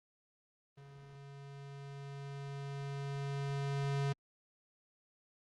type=tone with level ramp; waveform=square; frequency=139.7 Hz; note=C#3; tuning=14 cents sharp; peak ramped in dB=-53 to -32 dBFS; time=0.77-4.13 s; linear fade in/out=10 ms; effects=low-pass 6000 Hz 12 dB/octave + Opus 24 kbps